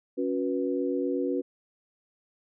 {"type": "tone cluster", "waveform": "sine", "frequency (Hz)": [276.9, 365, 488.2], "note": ["C#4", "F#4", "B4"], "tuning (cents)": [-2, -24, -20], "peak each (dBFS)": [-29, -30, -31], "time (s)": [0.17, 1.42], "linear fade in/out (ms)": 20, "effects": []}